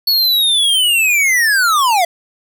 square linear sweep, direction down, 4435 to 659.3 Hz, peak -11 dBFS, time 0.07-2.05 s, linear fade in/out 5 ms, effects none

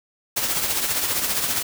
white noise with tremolo, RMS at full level -21 dBFS, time 0.36-1.63 s, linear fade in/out 10 ms, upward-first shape triangle, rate 15 Hz, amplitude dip 55%, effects none

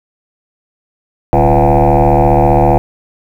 sine tone with frequency modulation, 420 Hz, G#4, 19 cents sharp, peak -4 dBFS, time 1.33-2.78 s, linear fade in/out 0 ms, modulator 74.9 Hz, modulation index 5.6, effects tanh soft clip ceiling -3 dBFS + 7-bit

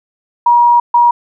sine tone bursts at uneven times, 955 Hz, A#5, 42 cents sharp, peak -5 dBFS, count 2, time 0.46-0.8 / 0.94-1.11 s, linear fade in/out 5 ms, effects none

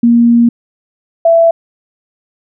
sine tone pair in turn, 235.5 / 666.1 Hz, A#3 / E5, +18 / +18 cents, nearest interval octave + tritone, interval 1800 cents, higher second, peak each -4 dBFS, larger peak neither, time 0.03-0.49 / 1.25-1.51 s, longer first, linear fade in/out 5 ms, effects none

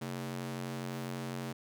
sawtooth ring-modulated tone, 179.9 Hz, F#3, 48 cents flat, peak -30 dBFS, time 0.01-1.53 s, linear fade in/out 10 ms, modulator 46 Hz, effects none

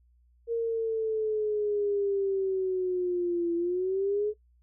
sine linear two-way sweep, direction down then up, 465.6 to 338.5 to 427.4 Hz, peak -25 dBFS, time 0.47-4.34 s, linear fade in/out 50 ms, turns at 3.55 s, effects noise-tail reverb RT60 0.1 s tail -19 dB re dry + added 60 Hz sine -60 dBFS peak until 4.62 s

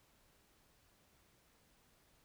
silence, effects pink hiss -71 dBFS RMS until 2.24 s

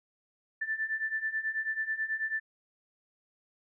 sine beating tone pair, 1760 / 1769.2 Hz, A6 / A6, 0 / +9 cents, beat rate 9.2 Hz, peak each -35 / -32 dBFS, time 0.61-2.4 s, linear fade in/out 10 ms, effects none

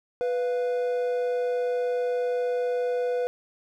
triangle tone pair together, 493.9 / 698.5 Hz, B4 / F5, 0 / 0 cents, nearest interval tritone, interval 600 cents, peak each -22 / -33 dBFS, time 0.21-3.27 s, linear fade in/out 0 ms, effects none

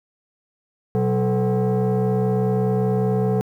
sine tone with frequency modulation, 123.47 Hz, B2, in tune, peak -15 dBFS, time 0.95-3.41 s, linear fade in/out 0 ms, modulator 312 Hz, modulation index 1.4, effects tanh soft clip ceiling -15 dBFS + 9-bit

